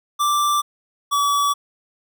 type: tone pair in turn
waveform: square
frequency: 1174.7 / 1143.2 Hz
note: D6 / D6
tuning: 0 / -47 cents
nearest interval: unison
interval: 47 cents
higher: first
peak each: -17 dBFS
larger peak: neither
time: 0.19-0.62 / 1.11-1.54 s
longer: neither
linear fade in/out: 20 ms
effects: none